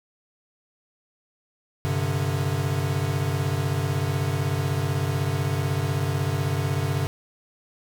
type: chord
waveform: square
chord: G suspended fourth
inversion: none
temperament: equal with one note detuned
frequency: 96.65 / 130.81 / 146.83 Hz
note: G2 / C3 / D3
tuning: -24 / 0 / 0 cents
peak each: -28 dBFS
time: 1.85-7.07 s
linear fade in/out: 0 ms
effects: none